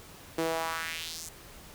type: tone with high-pass filter sweep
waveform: sawtooth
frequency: 163 Hz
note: E3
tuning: 19 cents flat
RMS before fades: -34 dBFS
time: 0.38-1.29 s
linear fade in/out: 5 ms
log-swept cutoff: 350 to 7600 Hz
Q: 2.1
effects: pink hiss -50 dBFS RMS until 1.74 s